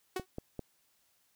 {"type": "tone with exponential decay", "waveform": "sawtooth", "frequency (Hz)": 371.8, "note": "F#4", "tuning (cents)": 8, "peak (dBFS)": -27, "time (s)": [0.16, 0.26], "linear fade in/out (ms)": 5, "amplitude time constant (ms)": 20}
{"type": "clicks", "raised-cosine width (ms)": 2, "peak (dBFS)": -25, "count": 3, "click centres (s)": [0.197, 0.384, 0.593]}
{"effects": ["white hiss -72 dBFS RMS until 1.35 s"]}